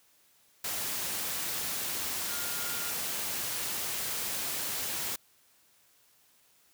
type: tone in noise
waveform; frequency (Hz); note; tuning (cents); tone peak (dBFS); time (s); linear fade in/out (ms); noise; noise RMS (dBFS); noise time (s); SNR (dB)
sine; 1413; F6; +20; -43; 2.29-2.91; 5; white; -34; 0.64-5.16; -12
effects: white hiss -65 dBFS RMS until 6.73 s + high-pass 60 Hz 12 dB/octave